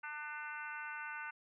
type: harmonic tone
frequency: 299.2 Hz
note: D4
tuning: 32 cents sharp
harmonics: 3 / 4 / 5 / 6 / 7 / 8 / 9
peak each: -49 / -51 / -44 / -56 / -51 / -58 / -52 dBFS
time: 0.03-1.31 s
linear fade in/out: 10 ms
effects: none